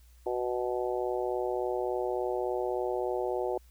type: harmonic tone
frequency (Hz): 123.47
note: B2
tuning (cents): 0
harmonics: 3 / 4 / 5 / 6 / 7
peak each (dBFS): -32 / -34 / -36 / -38 / -39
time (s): 0.26-3.58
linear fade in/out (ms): 5
effects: added 60 Hz sine -54 dBFS peak until 3.7 s + white hiss -66 dBFS RMS until 3.7 s